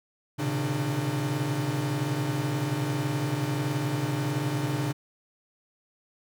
45% pulse tone cluster, 116.1 / 125.9 / 137.4 / 155.7 / 300.8 Hz, A#2 / B2 / C#3 / D#3 / D4, -7 / +34 / -15 / +2 / +42 cents, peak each -36 / -37 / -29 / -37 / -32 dBFS, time 0.38-4.93 s, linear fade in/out 20 ms, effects none

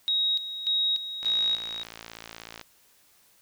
sine tone with tremolo, 3790 Hz, A#7, 28 cents sharp, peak -22 dBFS, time 0.08-1.83 s, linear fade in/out 0 ms, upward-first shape square, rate 1.7 Hz, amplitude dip 70%
click train, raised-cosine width 0.2 ms, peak -22 dBFS, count 79, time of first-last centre 1.23-2.613 s, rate 56.4 Hz
effects white hiss -61 dBFS RMS until 3.41 s

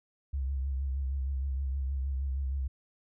sine tone with vibrato, 67.4 Hz, C#2, 48 cents flat, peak -29 dBFS, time 0.33-2.68 s, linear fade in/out 10 ms, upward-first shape triangle, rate 6.4 Hz, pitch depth 72 cents each way, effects none

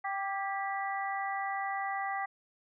harmonic tone with a mistuned harmonic, 392.1 Hz, G4, in tune, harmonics 2 / 3 / 4 / 5, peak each -34 / -39 / -45 / -38 dBFS, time 0.04-2.26 s, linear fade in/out 10 ms, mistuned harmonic 4, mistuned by +46 cents, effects none

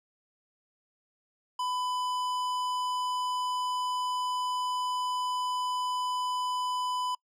sine tone with tanh clipping, 1000 Hz, B5, 21 cents sharp, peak -31 dBFS, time 1.59-7.15 s, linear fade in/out 5 ms, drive 16 dB, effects noise-tail reverb RT60 0.1 s tail -26 dB re dry

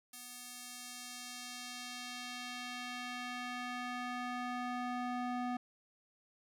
square tone with band-pass filter sweep, 246.9 Hz, B3, in tune, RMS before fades -42 dBFS, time 0.13-5.57 s, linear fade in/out 5 ms, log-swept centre 11000 to 710 Hz, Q 0.79, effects none

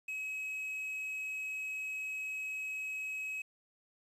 triangle tone with quantisation, 2556 Hz, D#7, 46 cents sharp, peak -35 dBFS, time 0.08-3.42 s, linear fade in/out 5 ms, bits 10, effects resampled to 32000 Hz

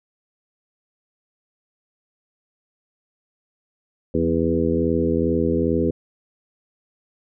harmonic tone with a mistuned harmonic, 82.41 Hz, E2, in tune, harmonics 1 / 2 / 3 / 4 / 5 / 6, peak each -27 / -26 / -23 / -24 / -24 / -25 dBFS, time 4.14-5.91 s, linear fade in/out 5 ms, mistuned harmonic 2, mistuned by +40 cents, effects none

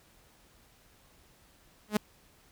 sawtooth tone with exponential growth, 210.8 Hz, G#3, 26 cents sharp, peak -17 dBFS, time 1.88-1.97 s, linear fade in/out 5 ms, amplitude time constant 18 ms, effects pink hiss -62 dBFS RMS until 2.51 s

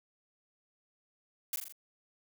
blue noise with echo, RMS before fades -34 dBFS, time 1.53-1.56 s, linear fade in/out 2 ms, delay 41 ms, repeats 4, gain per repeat -4 dB, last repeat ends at 1.724 s, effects none

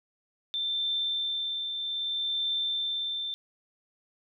sine tone with tremolo, 3561 Hz, A7, 20 cents sharp, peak -26 dBFS, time 0.54-3.34 s, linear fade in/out 0 ms, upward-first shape triangle, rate 0.63 Hz, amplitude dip 45%, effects none

